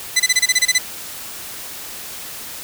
15% pulse tone bursts, 2012 Hz, B6, 32 cents sharp, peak -5 dBFS, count 10, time 0.16-0.785 s, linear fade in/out 10 ms, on 40 ms, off 25 ms, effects white hiss -32 dBFS RMS until 2.63 s

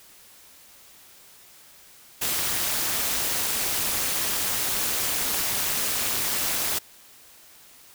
white noise with amplitude modulation, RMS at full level -23 dBFS, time 2.21-6.79 s, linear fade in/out 10 ms, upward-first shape sine, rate 218 Hz, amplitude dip 65%, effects white hiss -51 dBFS RMS until 7.94 s

